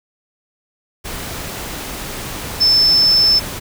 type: tone in noise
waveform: sine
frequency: 5274 Hz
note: E8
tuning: in tune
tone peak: -9 dBFS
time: 2.6-3.4 s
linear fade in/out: 20 ms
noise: pink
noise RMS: -27 dBFS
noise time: 1.04-3.6 s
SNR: +15 dB
effects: none